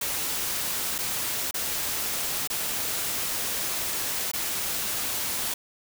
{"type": "noise with dropouts", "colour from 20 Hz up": "white", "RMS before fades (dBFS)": -29, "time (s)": [0.01, 5.54], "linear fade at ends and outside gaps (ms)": 5, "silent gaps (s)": [[0.982, 0.986], [1.511, 1.541], [2.475, 2.5], [4.316, 4.334]], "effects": []}